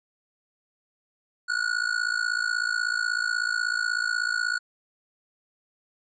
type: tone with amplitude modulation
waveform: square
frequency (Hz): 1459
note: F#6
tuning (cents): -25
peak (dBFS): -21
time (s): 1.48-4.59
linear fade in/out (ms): 20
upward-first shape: sine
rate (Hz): 56.3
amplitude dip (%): 90
effects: resampled to 16000 Hz